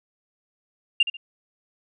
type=tone with echo; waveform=sine; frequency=2794 Hz; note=F7; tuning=in tune; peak=-13 dBFS; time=1-1.03 s; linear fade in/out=5 ms; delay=70 ms; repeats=2; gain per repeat=-11 dB; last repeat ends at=1.17 s; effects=tanh soft clip ceiling -9 dBFS